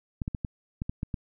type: clicks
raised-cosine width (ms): 5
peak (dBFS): -18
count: 8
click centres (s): 0.218 / 0.279 / 0.348 / 0.448 / 0.819 / 0.895 / 1.031 / 1.142
effects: none